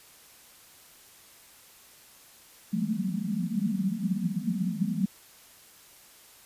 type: band-pass noise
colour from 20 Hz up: pink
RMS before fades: -29 dBFS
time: 2.72-5.06 s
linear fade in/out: 5 ms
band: 170 to 230 Hz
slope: 96 dB/octave
effects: white hiss -54 dBFS RMS until 6.45 s + resampled to 32000 Hz